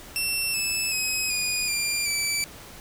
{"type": "tone with pitch steps", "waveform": "15% pulse", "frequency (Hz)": [2700, 2619, 2540, 2463, 2389, 2317], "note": ["E7", "E7", "D#7", "D#7", "D7", "D7"], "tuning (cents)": [41, -12, 35, -18, 29, -24], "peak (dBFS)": -17, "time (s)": [0.16, 2.44], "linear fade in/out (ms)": 0, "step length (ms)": 380, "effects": ["pink hiss -44 dBFS RMS until 2.8 s"]}